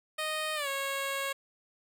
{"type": "tone with pitch glide", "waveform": "10% pulse", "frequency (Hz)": [620, 549.2], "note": ["D#5", "C#5"], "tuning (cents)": [-6, -16], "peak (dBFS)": -23, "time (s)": [0.18, 1.33], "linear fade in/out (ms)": 10, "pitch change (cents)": -210, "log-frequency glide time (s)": [0.55, 0.68], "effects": []}